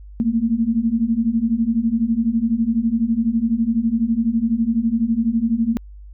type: beating tone pair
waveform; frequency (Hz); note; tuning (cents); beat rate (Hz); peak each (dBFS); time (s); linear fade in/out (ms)
sine; 221.6 / 233.6; A3 / A#3; +13 / +4; 12; -20 / -18; 0.2-5.77; 0
effects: added 50 Hz sine -36 dBFS peak until 6.13 s